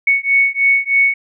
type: beating tone pair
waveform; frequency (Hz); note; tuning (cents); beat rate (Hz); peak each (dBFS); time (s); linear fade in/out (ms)
sine; 2217 / 2220.2; C#7 / C#7; 0 / +2; 3.2; -14; 0.07-1.14; 5
effects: none